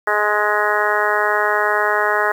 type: harmonic tone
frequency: 209.4 Hz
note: G#3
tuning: 15 cents sharp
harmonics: 2 / 3 / 4 / 5 / 6 / 7 / 8 / 9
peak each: -23 / -23 / -23 / -23 / -23 / -23 / -23 / -23 dBFS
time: 0.07-2.32 s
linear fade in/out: 5 ms
effects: 7-bit